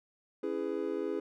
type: chord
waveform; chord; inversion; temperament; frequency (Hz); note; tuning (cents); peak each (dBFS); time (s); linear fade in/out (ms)
triangle; C# minor seventh; none; just; 277.2 / 332.6 / 415.8 / 498.9; C#4 / E4 / G#4 / B4; 0 / +16 / +2 / +17; -38 / -35 / -33 / -38; 0.43-1.2; 5
effects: none